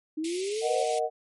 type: exponential sweep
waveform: sine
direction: up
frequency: 303.8 to 551 Hz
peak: -28 dBFS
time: 0.17-0.84 s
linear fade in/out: 10 ms
type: high-pass noise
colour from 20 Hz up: pink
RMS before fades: -39 dBFS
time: 0.24-0.99 s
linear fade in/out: 5 ms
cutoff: 2100 Hz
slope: 96 dB/octave
type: chord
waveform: sine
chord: D# minor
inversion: second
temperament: equal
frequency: 466.2 / 622.3 / 740 Hz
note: A#4 / D#5 / F#5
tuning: 0 / 0 / 0 cents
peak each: -29 dBFS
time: 0.61-1.1 s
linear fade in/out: 50 ms
effects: MP3 48 kbps